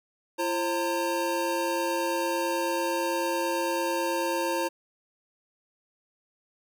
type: tone cluster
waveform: square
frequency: 340.7 / 534 / 913 Hz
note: F4 / C5 / A#5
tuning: -43 / +35 / -36 cents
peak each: -31 dBFS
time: 0.38-4.69 s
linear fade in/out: 20 ms
effects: none